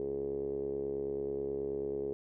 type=tone with low-pass filter; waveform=5% pulse; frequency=69.3 Hz; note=C#2; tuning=in tune; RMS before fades=-36 dBFS; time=0-2.13 s; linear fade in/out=0 ms; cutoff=410 Hz; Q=9.3; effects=none